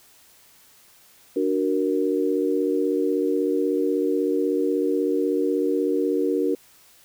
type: chord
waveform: sine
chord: D augmented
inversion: none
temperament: equal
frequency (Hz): 293.7 / 370 / 466.2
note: D4 / F#4 / A#4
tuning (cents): 0 / 0 / 0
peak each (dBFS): -24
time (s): 1.36-6.55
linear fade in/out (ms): 5
effects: white hiss -54 dBFS RMS until 7.04 s